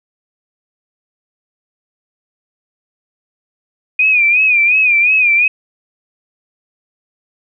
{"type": "tone with vibrato", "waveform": "sine", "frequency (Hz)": 2453, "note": "D#7", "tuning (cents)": -25, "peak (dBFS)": -8, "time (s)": [3.99, 5.48], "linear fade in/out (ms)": 5, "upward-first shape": "sine", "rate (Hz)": 2.8, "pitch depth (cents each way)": 89, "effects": []}